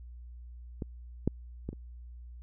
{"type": "clicks", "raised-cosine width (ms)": 3, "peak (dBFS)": [-22, -13, -22, -29], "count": 4, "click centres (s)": [0.822, 1.276, 1.69, 1.73], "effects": ["added 60 Hz sine -44 dBFS peak until 2.42 s"]}